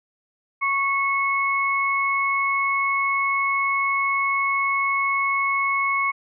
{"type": "tone pair together", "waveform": "sine", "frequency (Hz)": [1106, 2194], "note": ["C#6", "C#7"], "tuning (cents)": [-4, -18], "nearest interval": "octave", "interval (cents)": 1186, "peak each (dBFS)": -22, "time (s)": [0.61, 6.12], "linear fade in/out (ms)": 20, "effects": []}